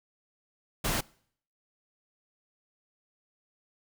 pink noise, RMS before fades -29 dBFS, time 0.84-1.01 s, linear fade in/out 10 ms, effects noise-tail reverb RT60 0.6 s tail -24 dB re dry

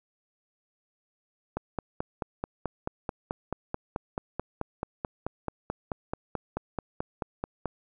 click train, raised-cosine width 1 ms, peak -16 dBFS, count 29, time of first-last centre 1.57-7.657 s, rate 4.6 Hz, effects none

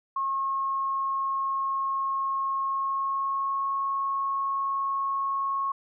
sine tone with pitch glide, 1084 to 1094.7 Hz, C#6 to C#6, -39 to -22 cents, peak -25 dBFS, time 0.16-5.72 s, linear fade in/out 5 ms, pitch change +17 cents, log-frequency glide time 2.63-3.68 s, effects none

